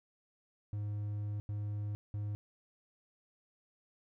triangle tone bursts at uneven times, 103.83 Hz, G#2, in tune, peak -33 dBFS, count 3, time 0.73-1.4 / 1.49-1.95 / 2.14-2.35 s, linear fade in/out 0 ms, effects none

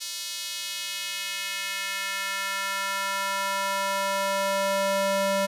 square tone with high-pass filter sweep, 196 Hz, G3, in tune, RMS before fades -28 dBFS, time 0-5.47 s, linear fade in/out 20 ms, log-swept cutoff 4400 to 440 Hz, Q 1.4, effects resampled to 32000 Hz

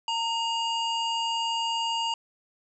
harmonic tone with a mistuned harmonic, 948 Hz, A#5, 29 cents sharp, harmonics 1 / 3 / 5 / 7 / 8, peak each -28 / -29 / -39 / -47 / -44 dBFS, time 0.08-2.14 s, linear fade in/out 2 ms, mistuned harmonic 1, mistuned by -57 cents, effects none

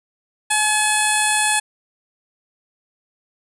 15% pulse tone with low-pass filter, 853 Hz, G#5, 46 cents sharp, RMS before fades -18 dBFS, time 0.5-1.6 s, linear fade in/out 10 ms, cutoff 9700 Hz, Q 4.3, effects none

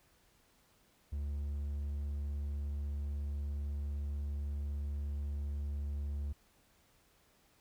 triangle tone, 71.9 Hz, D2, 36 cents flat, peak -33 dBFS, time 1.12-6.33 s, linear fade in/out 10 ms, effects pink hiss -69 dBFS RMS until 7.6 s

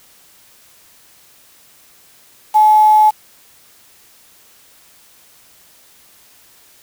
sine tone with quantisation, 856 Hz, A5, 48 cents flat, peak -6 dBFS, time 2.54-3.11 s, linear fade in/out 20 ms, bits 5, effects white hiss -48 dBFS RMS until 6.82 s

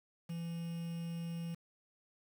triangle tone with quantisation, 167.8 Hz, E3, 31 cents sharp, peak -36 dBFS, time 0.29-1.55 s, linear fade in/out 10 ms, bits 9, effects none

